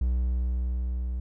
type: tone with level ramp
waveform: triangle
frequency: 61.74 Hz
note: B1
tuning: in tune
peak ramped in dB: -20 to -26 dBFS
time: 0.01-1.2 s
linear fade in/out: 5 ms
effects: none